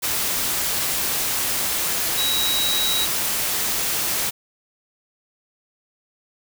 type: tone in noise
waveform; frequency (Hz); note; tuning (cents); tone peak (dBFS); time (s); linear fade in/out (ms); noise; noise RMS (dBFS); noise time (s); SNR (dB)
sine; 3859; B7; -41; -21; 2.17-3.06; 20; white; -23; 0.02-4.31; -1
effects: none